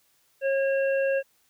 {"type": "harmonic tone", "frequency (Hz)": 544, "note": "C#5", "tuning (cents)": -33, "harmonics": [1, 3, 5], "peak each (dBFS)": [-22, -32, -36], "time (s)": [0.41, 1.23], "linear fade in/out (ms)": 50, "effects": ["white hiss -66 dBFS RMS until 1.49 s"]}